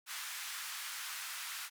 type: band-pass noise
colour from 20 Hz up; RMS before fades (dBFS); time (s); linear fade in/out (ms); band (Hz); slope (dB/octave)
pink; -43; 0.06-1.7; 50; 1200 to 16000; 24
effects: none